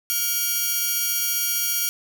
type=tone cluster; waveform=5% pulse; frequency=1423 / 2299 / 3225 / 5740 Hz; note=F6 / D7 / G7 / F8; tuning=+32 / -37 / +48 / +47 cents; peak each=-19 dBFS; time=0.1-1.89 s; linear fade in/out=0 ms; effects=none